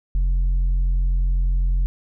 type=tone with tanh clipping; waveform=triangle; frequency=44.01 Hz; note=F1; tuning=14 cents sharp; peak=-17 dBFS; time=0.15-1.86 s; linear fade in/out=0 ms; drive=8 dB; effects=none